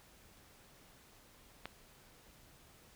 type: click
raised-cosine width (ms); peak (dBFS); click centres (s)
0.3; -25; 1.656
effects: pink hiss -62 dBFS RMS until 2.95 s